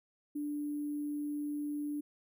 sine tone with sample-and-hold, 293.7 Hz, D4, in tune, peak -34 dBFS, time 0.35-2.01 s, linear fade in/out 10 ms, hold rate 11025 Hz, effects none

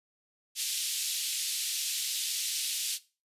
pink band-pass noise, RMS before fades -33 dBFS, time 0.55-2.99 s, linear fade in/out 50 ms, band 3100 to 13000 Hz, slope 24 dB/octave, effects noise-tail reverb RT60 0.3 s tail -17 dB re dry + resampled to 32000 Hz

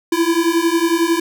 square beating tone pair, 328.8 / 339.8 Hz, E4 / F4, -4 / -47 cents, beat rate 11 Hz, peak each -18 / -17 dBFS, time 0.12-1.2 s, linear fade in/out 5 ms, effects none

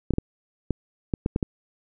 clicks, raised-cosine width 3 ms, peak -10 dBFS, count 8, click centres 0.107 / 0.137 / 0.184 / 0.707 / 1.138 / 1.261 / 1.361 / 1.428 s, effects none

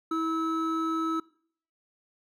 triangle tone pair together, 324.5 / 1298 Hz, E4 / E6, -27 / -27 cents, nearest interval 2 octaves, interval 2400 cents, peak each -26 / -28 dBFS, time 0.11-1.2 s, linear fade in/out 5 ms, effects noise-tail reverb RT60 0.6 s tail -23 dB re dry

